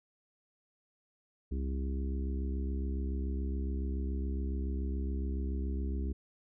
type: harmonic tone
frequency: 67.1 Hz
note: C2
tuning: 44 cents sharp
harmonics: 1 / 3 / 4 / 5 / 6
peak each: -32 / -42 / -44 / -46 / -48 dBFS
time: 1.51-6.13 s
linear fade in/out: 10 ms
effects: none